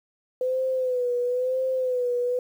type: tone with vibrato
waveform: sine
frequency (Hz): 504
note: B4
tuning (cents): +35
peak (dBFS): -22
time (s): 0.41-2.39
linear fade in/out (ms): 2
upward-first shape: sine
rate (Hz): 1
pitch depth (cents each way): 59
effects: 9-bit